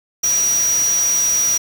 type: tone in noise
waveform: sine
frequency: 5780 Hz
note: F#8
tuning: 41 cents flat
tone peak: -14 dBFS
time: 0.23-1.58 s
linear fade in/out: 10 ms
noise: white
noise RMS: -26 dBFS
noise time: 0.23-1.58 s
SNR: +9 dB
effects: none